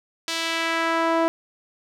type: tone with band-pass filter sweep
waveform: sawtooth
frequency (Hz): 329.6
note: E4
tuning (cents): 0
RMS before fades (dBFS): -23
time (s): 0.28-1.28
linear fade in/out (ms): 0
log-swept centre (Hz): 4400 to 710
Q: 1.1
effects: none